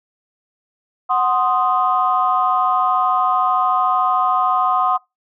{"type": "chord", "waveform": "sine", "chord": "C diminished", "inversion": "second", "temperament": "equal", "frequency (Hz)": [740, 1046.5, 1244.5], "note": ["Gb5", "C6", "Eb6"], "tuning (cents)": [0, 0, 0], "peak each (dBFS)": -18, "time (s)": [1.09, 4.98], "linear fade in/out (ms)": 20, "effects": ["noise-tail reverb RT60 0.2 s tail -24 dB re dry", "tanh soft clip ceiling -4 dBFS"]}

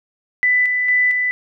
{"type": "tone with tremolo", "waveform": "sine", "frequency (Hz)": 1992, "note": "B6", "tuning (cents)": 14, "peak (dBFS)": -12, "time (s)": [0.43, 1.31], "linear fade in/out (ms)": 0, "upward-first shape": "square", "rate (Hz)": 2.2, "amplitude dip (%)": 35, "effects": []}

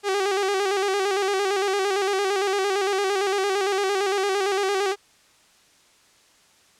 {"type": "tone with vibrato", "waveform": "sawtooth", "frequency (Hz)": 393.4, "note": "G4", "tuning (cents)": 6, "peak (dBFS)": -17, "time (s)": [0.03, 4.96], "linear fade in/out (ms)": 50, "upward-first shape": "square", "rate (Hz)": 8.8, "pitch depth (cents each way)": 57, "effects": ["white hiss -57 dBFS RMS until 6.79 s", "low-pass 8000 Hz 12 dB/octave"]}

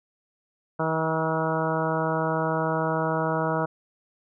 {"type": "harmonic tone with a mistuned harmonic", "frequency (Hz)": 160, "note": "D#3", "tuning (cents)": 49, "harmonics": [1, 2, 3, 4, 5, 6, 7, 8, 9], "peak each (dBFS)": [-29, -32, -30, -29, -34, -31, -36, -33, -35], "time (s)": [0.79, 3.66], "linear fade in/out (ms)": 10, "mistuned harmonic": 8, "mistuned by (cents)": 18, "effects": []}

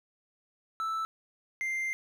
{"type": "tone pair in turn", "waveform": "triangle", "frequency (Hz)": [1318.5, 2093], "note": ["E6", "C7"], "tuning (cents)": [0, 0], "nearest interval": "minor sixth", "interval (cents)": 800, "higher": "second", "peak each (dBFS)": -28, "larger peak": "neither", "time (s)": [[0.8, 1.05], [1.61, 1.93]], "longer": "second", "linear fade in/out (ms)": 0, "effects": []}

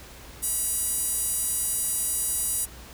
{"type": "tone with high-pass filter", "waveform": "sawtooth", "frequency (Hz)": 970, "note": "B5", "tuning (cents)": -31, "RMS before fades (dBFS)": -27, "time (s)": [0.42, 2.66], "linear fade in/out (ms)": 20, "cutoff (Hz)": 9500, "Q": 2.7, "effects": ["added 60 Hz sine -47 dBFS peak until 2.93 s", "pink hiss -46 dBFS RMS until 2.93 s"]}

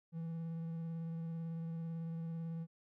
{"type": "tone with vibrato", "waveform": "triangle", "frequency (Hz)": 164.81, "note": "E3", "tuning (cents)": 0, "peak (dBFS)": -37, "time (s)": [0.12, 2.67], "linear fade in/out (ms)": 50, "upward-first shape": "sine", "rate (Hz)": 18, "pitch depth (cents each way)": 16, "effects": []}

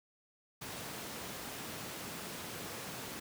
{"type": "high-pass noise", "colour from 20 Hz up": "pink", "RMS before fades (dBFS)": -44, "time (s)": [0.61, 3.2], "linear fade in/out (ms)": 10, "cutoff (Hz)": 130, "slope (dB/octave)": 12, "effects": []}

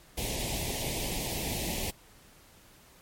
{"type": "band-stop noise", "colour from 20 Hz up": "pink", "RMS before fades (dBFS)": -33, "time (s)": [0.17, 1.91], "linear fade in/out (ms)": 10, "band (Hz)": [910, 2000], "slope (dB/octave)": 48, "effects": ["pink hiss -57 dBFS RMS until 3.01 s", "MP3 64 kbps"]}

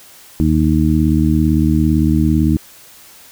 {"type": "harmonic tone", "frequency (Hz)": 77.78, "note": "D#2", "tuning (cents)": 0, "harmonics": [1, 2, 3, 4], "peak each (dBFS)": [-16, -16, -16, -16], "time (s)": [0.4, 2.57], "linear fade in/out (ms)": 0, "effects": ["white hiss -42 dBFS RMS until 3.31 s"]}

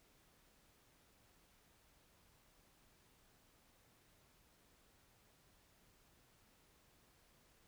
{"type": "silence", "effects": ["pink hiss -71 dBFS RMS until 7.67 s"]}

